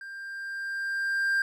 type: tone with level ramp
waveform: triangle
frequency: 1590 Hz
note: G6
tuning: 24 cents sharp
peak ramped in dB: -37 to -20 dBFS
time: 0.01-1.42 s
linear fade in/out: 2 ms
effects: none